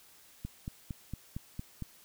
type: click train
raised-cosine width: 5 ms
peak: -25 dBFS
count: 7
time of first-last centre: 0.45-1.823 s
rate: 4.37 Hz
effects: white hiss -59 dBFS RMS until 2.04 s